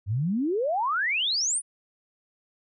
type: exponential sweep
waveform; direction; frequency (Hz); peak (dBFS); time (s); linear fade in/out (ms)
sine; up; 92.5 to 10070; -23; 0.06-1.62; 50
effects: none